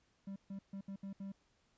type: tone bursts at uneven times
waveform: triangle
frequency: 196 Hz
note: G3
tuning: in tune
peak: -40 dBFS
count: 6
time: 0.27-0.36 / 0.5-0.59 / 0.73-0.81 / 0.88-0.96 / 1.03-1.13 / 1.2-1.32 s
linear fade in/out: 5 ms
effects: pink hiss -75 dBFS RMS until 1.77 s + resampled to 16000 Hz